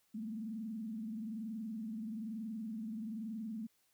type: tone with frequency modulation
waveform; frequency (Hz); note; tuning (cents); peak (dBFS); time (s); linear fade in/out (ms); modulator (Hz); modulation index
sine; 220; A3; 0; -39; 0.14-3.67; 10; 21.1; 0.7
effects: white hiss -75 dBFS RMS until 3.93 s